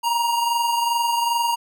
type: tone pair together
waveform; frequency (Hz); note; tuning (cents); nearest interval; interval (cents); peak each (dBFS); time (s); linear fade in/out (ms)
square; 937.5 / 960; A#5 / B5; +10 / -49; unison; 41; -20 / -29; 0.03-1.56; 20
effects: none